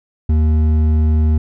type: tone with hard clipping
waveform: triangle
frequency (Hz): 77.78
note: D#2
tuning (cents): 0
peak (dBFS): -12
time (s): 0.29-1.38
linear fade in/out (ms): 5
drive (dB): 11
effects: none